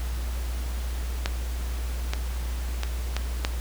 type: clicks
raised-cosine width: 0.2 ms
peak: -8 / -10 / -12 / -10 / -7 dBFS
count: 5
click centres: 1.259 / 2.135 / 2.834 / 3.166 / 3.449 s
effects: added 60 Hz sine -27 dBFS peak until 3.6 s + pink hiss -41 dBFS RMS until 3.6 s

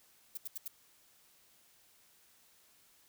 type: noise bursts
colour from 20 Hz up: violet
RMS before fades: -40 dBFS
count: 4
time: 0.35-0.68 s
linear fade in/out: 5 ms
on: 24 ms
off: 78 ms
effects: white hiss -66 dBFS RMS until 3.08 s

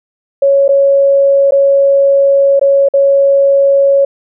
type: tone with dropouts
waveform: sine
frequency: 554.4 Hz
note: C#5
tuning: in tune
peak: -5 dBFS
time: 0.42-4.05 s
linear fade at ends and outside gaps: 5 ms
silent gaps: 0.68-0.689 / 1.509-1.52 / 2.595-2.613 / 2.887-2.937 s
effects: none

